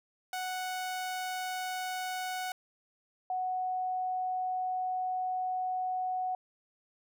sawtooth / sine tone pair in turn, 740 / 740 Hz, F#5 / F#5, 0 / 0 cents, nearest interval unison, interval 0 cents, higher neither, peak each -30 / -30 dBFS, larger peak neither, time 0.33-2.52 / 3.3-6.35 s, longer second, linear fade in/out 2 ms, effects none

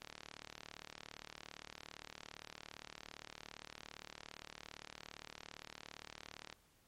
click train, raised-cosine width 0.2 ms, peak -30 dBFS, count 245, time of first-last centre 0.02-6.527 s, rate 37.5 Hz, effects pink hiss -71 dBFS RMS until 6.87 s + MP3 64 kbps

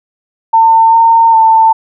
sine tone with pitch steps, 902 / 913 / 893 Hz, A5 / A#5 / A5, +43 / -36 / +25 cents, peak -3 dBFS, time 0.53-1.73 s, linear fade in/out 10 ms, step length 400 ms, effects none

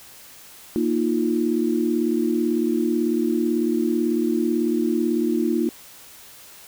sine chord, Bb suspended fourth, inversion none, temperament equal, 233.1 / 311.1 / 349.2 Hz, Bb3 / Eb4 / F4, 0 / 0 / 0 cents, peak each -23 dBFS, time 0.76-5.69 s, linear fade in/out 0 ms, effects white hiss -45 dBFS RMS until 6.67 s

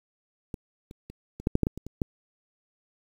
clicks, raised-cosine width 3 ms, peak -21 / -30 / -29 / -26 / -10 / -8 / -9 / -12 / -24 / -25 / -13 dBFS, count 11, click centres 0.542 / 0.911 / 1.1 / 1.4 / 1.471 / 1.554 / 1.633 / 1.669 / 1.776 / 1.866 / 2.018 s, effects 8-bit

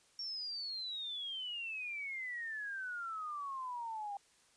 sine exponential sweep, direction down, 5540 to 792 Hz, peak -39 dBFS, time 0.19-4.17 s, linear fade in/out 2 ms, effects white hiss -68 dBFS RMS until 4.56 s + resampled to 22050 Hz

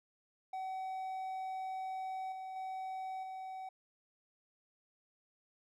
triangle tone with level steps, 757 Hz, F#5, 39 cents sharp, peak -36 / -40 / -37 / -40 dBFS, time 0.53-3.69 s, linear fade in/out 5 ms, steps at 2.32 / 2.56 / 3.23 s, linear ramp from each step 2 ms, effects none

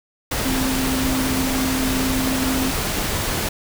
sine tone in noise, 261.6 Hz, C4, in tune, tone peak -21 dBFS, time 0.45-2.71 s, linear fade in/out 5 ms, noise pink, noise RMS -23 dBFS, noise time 0.31-3.49 s, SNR -1 dB, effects none

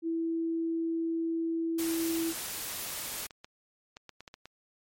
sine tone, 329.5 Hz, E4, 1 cent flat, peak -28 dBFS, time 0.02-2.34 s, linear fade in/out 50 ms
white noise, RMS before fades -37 dBFS, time 1.78-3.27 s, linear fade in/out 10 ms
clicks, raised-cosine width 0.2 ms, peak -28 dBFS, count 11, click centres 3.056 / 3.14 / 3.204 / 3.308 / 3.445 / 3.969 / 4.093 / 4.206 / 4.278 / 4.341 / 4.456 s
effects MP3 64 kbps

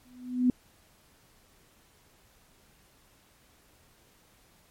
sine tone with exponential growth, 249.6 Hz, B3, 19 cents sharp, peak -17 dBFS, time 0.05-0.5 s, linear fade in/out 2 ms, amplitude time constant 97 ms, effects pink hiss -62 dBFS RMS until 4.7 s + MP3 64 kbps

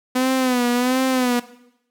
sawtooth tone with vibrato, 251.7 Hz, B3, 33 cents sharp, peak -13 dBFS, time 0.15-1.4 s, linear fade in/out 10 ms, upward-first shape sine, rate 1.4 Hz, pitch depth 70 cents each way, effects noise-tail reverb RT60 0.8 s tail -17 dB re dry

